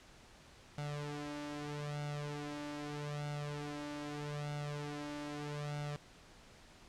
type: tone with flanger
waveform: sawtooth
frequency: 146.83 Hz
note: D3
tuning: in tune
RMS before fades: -42 dBFS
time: 0.78-5.96 s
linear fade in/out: 0 ms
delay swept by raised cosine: 1.4 to 3.3 ms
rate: 0.8 Hz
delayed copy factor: +0.8
effects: pink hiss -59 dBFS RMS until 6.88 s + low-pass 7000 Hz 12 dB/octave